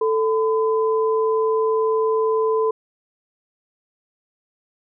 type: tone pair together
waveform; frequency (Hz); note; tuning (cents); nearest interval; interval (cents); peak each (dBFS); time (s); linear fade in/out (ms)
sine; 441 / 1012; A4 / B5; +4 / +42; octave + major second; 1438; -17 / -24; 0.01-2.71; 5
effects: none